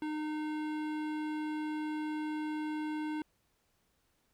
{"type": "tone with hard clipping", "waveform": "sine", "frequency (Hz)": 305.9, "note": "D#4", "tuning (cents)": -29, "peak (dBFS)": -36, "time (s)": [0.02, 3.22], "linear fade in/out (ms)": 2, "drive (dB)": 16, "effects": ["pink hiss -75 dBFS RMS until 4.33 s"]}